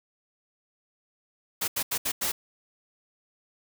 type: noise bursts at uneven times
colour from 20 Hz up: white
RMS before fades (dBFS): -28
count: 5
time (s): 1.61-1.68 / 1.76-1.83 / 1.91-1.98 / 2.05-2.12 / 2.21-2.32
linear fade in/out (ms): 10
effects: none